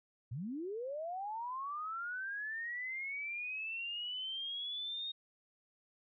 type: linear sweep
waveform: sine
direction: up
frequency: 102.2 to 3729 Hz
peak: -38 dBFS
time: 0.31-5.12 s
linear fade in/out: 10 ms
effects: none